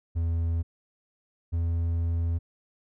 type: tone pair in turn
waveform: triangle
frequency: 83.3 / 83.98 Hz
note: E2 / E2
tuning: +19 / +33 cents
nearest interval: unison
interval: 14 cents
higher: second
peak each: -22 dBFS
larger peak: neither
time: 0.15-0.63 / 1.52-2.39 s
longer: second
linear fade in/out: 20 ms
effects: none